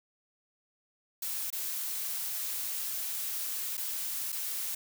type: noise with dropouts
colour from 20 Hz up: blue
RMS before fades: -35 dBFS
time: 1.22-4.75 s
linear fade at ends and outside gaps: 5 ms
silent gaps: 1.503-1.526 / 3.771-3.776 / 4.321-4.325 s
effects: none